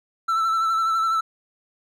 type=tone with vibrato; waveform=triangle; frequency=1328 Hz; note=E6; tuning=12 cents sharp; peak=-17 dBFS; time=0.28-1.21 s; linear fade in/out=10 ms; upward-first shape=sine; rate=12 Hz; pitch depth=28 cents each way; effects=none